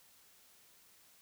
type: silence
effects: white hiss -64 dBFS RMS until 1.21 s